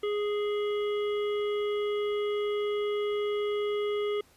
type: harmonic tone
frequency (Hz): 415.3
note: G#4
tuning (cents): 0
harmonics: 1 / 3 / 5 / 7 / 8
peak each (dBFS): -27 / -40 / -43 / -46 / -46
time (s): 0.03-4.21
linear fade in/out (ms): 5
effects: pink hiss -61 dBFS RMS until 4.36 s + resampled to 32000 Hz